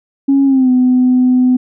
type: tone with pitch glide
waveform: sine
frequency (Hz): 275.3 to 252.5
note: C#4 to B3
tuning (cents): -12 to +39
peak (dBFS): -6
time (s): 0.28-1.57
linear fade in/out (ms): 10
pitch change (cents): -149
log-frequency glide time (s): 0.45-0.7
effects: tanh soft clip ceiling -3 dBFS